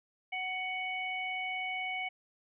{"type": "harmonic tone", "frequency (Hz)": 744, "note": "F#5", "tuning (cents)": 9, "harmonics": [1, 3, 4], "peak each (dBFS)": [-39, -35, -44], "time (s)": [0.32, 2.09], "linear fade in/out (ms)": 10, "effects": []}